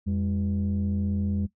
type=tone pair together; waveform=sine; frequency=86.87 / 201.9 Hz; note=F2 / G#3; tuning=-9 / -49 cents; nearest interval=octave + minor third; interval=1460 cents; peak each=-25 dBFS; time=0.06-1.47 s; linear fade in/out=20 ms; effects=noise-tail reverb RT60 0.1 s tail -17 dB re dry + tanh soft clip ceiling -20 dBFS